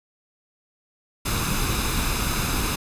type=noise with comb filter; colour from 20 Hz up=pink; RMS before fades=-24 dBFS; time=1.25-2.76 s; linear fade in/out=10 ms; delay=0.79 ms; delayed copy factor=+0.55; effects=resampled to 32000 Hz